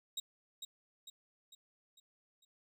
30% pulse tone with echo, 3796 Hz, A#7, 31 cents sharp, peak -34 dBFS, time 0.17-0.2 s, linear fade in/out 5 ms, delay 450 ms, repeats 5, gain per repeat -6 dB, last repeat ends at 2.45 s, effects none

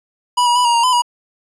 square tone with pitch steps, 980 / 960 / 987 / 947 / 934 / 1010 / 965 Hz, B5 / B5 / B5 / A#5 / A#5 / B5 / B5, -14 / -49 / -1 / +27 / +3 / +39 / -40 cents, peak -12 dBFS, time 0.37-1.021 s, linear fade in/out 10 ms, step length 93 ms, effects resampled to 24000 Hz

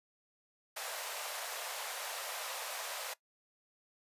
pink high-pass noise, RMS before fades -41 dBFS, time 0.76-3.14 s, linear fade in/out 10 ms, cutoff 520 Hz, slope 48 dB/octave, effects noise-tail reverb RT60 0.1 s tail -19 dB re dry + resampled to 32000 Hz

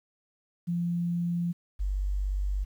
sine tone pair in turn, 172.6 / 48.52 Hz, F3 / G1, -20 / -17 cents, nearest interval octave + minor seventh, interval 2197 cents, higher first, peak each -26 dBFS, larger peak neither, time 0.67-1.53 / 1.79-2.65 s, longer neither, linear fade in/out 20 ms, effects 10-bit

